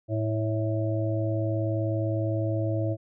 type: harmonic tone with a mistuned harmonic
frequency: 109 Hz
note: A2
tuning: 16 cents flat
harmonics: 1 / 3 / 5 / 6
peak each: -26 / -31 / -33 / -34 dBFS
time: 0.08-2.97 s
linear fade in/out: 50 ms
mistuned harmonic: 5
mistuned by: +30 cents
effects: none